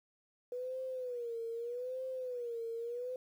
sine tone with vibrato, 488.2 Hz, B4, 20 cents flat, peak -37 dBFS, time 0.52-3.16 s, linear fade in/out 2 ms, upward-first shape sine, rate 0.81 Hz, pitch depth 110 cents each way, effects 11-bit

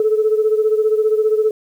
sine beating tone pair, 429.9 / 444.9 Hz, A4 / A4, -40 / +19 cents, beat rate 15 Hz, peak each -13 / -18 dBFS, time 0-1.51 s, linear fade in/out 2 ms, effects tanh soft clip ceiling -6 dBFS + 8-bit

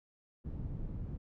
white low-pass noise, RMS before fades -40 dBFS, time 0.44-1.18 s, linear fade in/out 20 ms, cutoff 110 Hz, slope 12 dB/octave, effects none

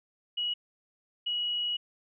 sine tone pair in turn, 2913 / 2913 Hz, F#7 / F#7, -28 / -28 cents, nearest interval unison, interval 0 cents, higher neither, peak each -28 dBFS, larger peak neither, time 0.37-0.54 / 1.26-1.77 s, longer second, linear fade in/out 10 ms, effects none

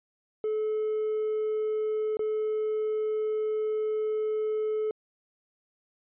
triangle tone with dropouts, 431.2 Hz, A4, 35 cents flat, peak -23 dBFS, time 0.44-4.91 s, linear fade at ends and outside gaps 1 ms, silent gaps 2.17-2.193 s, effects tanh soft clip ceiling -21 dBFS + resampled to 8000 Hz

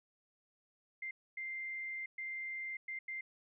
sine tone bursts at uneven times, 2093 Hz, C7, in tune, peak -39 dBFS, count 5, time 1.02-1.11 / 1.37-2.06 / 2.18-2.77 / 2.88-2.99 / 3.08-3.21 s, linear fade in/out 5 ms, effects none

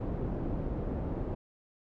pink low-pass noise, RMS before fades -34 dBFS, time 0-1.35 s, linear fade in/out 10 ms, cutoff 490 Hz, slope 12 dB/octave, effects none

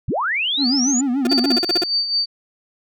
sine linear sweep, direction up, 52 to 7090 Hz, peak -18 dBFS, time 0.08-1.01 s, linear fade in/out 5 ms
triangle tone with vibrato, 261.6 Hz, C4, in tune, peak -15 dBFS, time 0.57-1.6 s, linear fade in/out 50 ms, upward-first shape sine, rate 6.9 Hz, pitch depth 150 cents each way
35% pulse tone bursts, 351.7 Hz, F4, 12 cents sharp, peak -16 dBFS, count 10, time 1.25-1.837 s, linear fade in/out 2 ms, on 20 ms, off 43 ms
sine tone with tremolo, 4600 Hz, D8, 37 cents flat, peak -15 dBFS, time 1.29-2.26 s, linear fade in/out 20 ms, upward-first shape sine, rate 4.8 Hz, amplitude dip 60%
effects none

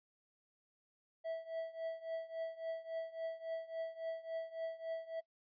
triangle tone with tremolo, 654 Hz, E5, 14 cents flat, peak -34 dBFS, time 1.24-5.21 s, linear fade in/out 20 ms, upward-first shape triangle, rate 3.6 Hz, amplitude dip 90%, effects noise-tail reverb RT60 0.1 s tail -24 dB re dry + resampled to 11025 Hz

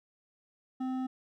sine tone with hard clipping, 258.7 Hz, C4, 19 cents flat, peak -33 dBFS, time 0.8-1.07 s, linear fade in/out 10 ms, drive 9 dB, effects none

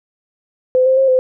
sine tone with pitch steps, 511 / 523 / 534 / 514 Hz, C5 / C5 / C5 / C5, -41 / -1 / +35 / -31 cents, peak -9 dBFS, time 0.75-1.19 s, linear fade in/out 0 ms, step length 110 ms, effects none

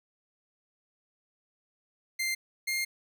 sawtooth tone pair in turn, 2093 / 2119 Hz, C7 / C7, 0 / +21 cents, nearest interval unison, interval 21 cents, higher second, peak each -25 / -25 dBFS, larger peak neither, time 2.19-2.35 / 2.67-2.85 s, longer second, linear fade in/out 10 ms, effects none

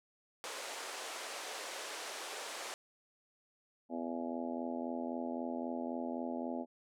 pink band-pass noise, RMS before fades -44 dBFS, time 0.44-2.74 s, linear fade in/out 0 ms, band 430 to 9700 Hz, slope 24 dB/octave
harmonic tone, 83.8 Hz, E2, 29 cents sharp, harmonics 3 / 4 / 5 / 6 / 7 / 8 / 9 / 10, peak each -39 / -45 / -49 / -49 / -45 / -45 / -55 / -48 dBFS, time 3.89-6.66 s, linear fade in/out 50 ms
effects none

